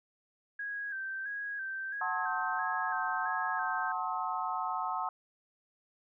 sine tone with vibrato, 1605 Hz, G6, 40 cents sharp, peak -35 dBFS, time 0.59-3.92 s, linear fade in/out 5 ms, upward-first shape square, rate 1.5 Hz, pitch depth 49 cents each way
sine chord, F# diminished seventh, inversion none, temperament just, 740 / 888 / 1065.6 / 1278.7 Hz, F#5 / A5 / C6 / Eb6, 0 / +16 / +31 / +47 cents, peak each -37 dBFS, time 2.01-5.09 s, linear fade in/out 2 ms
effects none

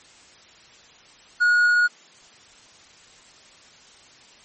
triangle tone, 1447 Hz, F#6, 39 cents flat, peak -13 dBFS, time 1.4-1.88 s, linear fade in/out 20 ms, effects white hiss -50 dBFS RMS until 4.44 s + MP3 32 kbps

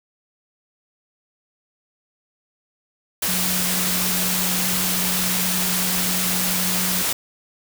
sine tone in noise, 182.4 Hz, F#3, 24 cents flat, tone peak -27 dBFS, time 3.28-7.02 s, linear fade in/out 5 ms, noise white, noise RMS -22 dBFS, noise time 3.22-7.13 s, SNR -8 dB, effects none

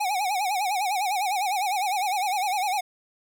square tone with vibrato, 784 Hz, G5, in tune, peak -24 dBFS, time 0-2.81 s, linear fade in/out 10 ms, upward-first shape sine, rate 9.9 Hz, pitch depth 140 cents each way, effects none

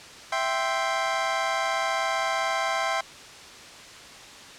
25% pulse chord, C major, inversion first, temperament equal, 659.3 / 784 / 1046.5 Hz, E5 / G5 / C6, 0 / 0 / 0 cents, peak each -25 dBFS, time 0.32-3.01 s, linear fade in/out 5 ms, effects white hiss -44 dBFS RMS until 4.58 s + low-pass 6000 Hz 12 dB/octave

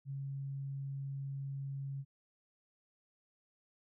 sine tone, 137.6 Hz, C#3, 12 cents flat, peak -38 dBFS, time 0.05-2.05 s, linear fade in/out 50 ms, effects none

